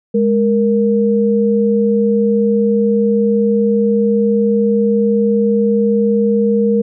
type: tone pair together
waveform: sine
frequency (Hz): 208 / 466.9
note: G#3 / A#4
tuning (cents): +3 / +3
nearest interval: octave + major second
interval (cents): 1400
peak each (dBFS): -13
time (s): 0.14-6.82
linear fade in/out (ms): 10
effects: none